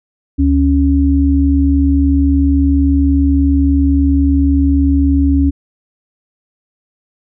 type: tone pair together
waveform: sine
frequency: 73.3 / 276.9 Hz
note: D2 / C#4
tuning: -3 / -2 cents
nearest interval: octave + major seventh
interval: 2301 cents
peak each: -11 dBFS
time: 0.38-5.51 s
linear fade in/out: 20 ms
effects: none